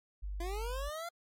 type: tone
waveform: sine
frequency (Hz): 49.44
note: G1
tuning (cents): +15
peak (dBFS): -36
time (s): 0.22-0.9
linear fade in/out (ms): 20
type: linear sweep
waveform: 25% pulse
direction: up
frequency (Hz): 332.6 to 698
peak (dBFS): -35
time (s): 0.4-1.09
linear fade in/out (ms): 5
effects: MP3 64 kbps